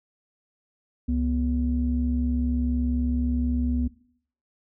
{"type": "tone pair together", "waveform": "sine", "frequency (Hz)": [68.6, 244.5], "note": ["C#2", "B3"], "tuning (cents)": [-17, -17], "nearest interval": "octave + minor seventh", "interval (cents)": 2200, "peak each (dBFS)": -24, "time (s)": [1.08, 3.88], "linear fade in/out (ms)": 10, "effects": ["noise-tail reverb RT60 0.6 s tail -19 dB re dry", "tanh soft clip ceiling -14 dBFS"]}